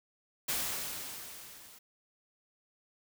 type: noise with level ramp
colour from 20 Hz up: white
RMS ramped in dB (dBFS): -32 to -55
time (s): 0.48-1.79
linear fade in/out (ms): 10
effects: none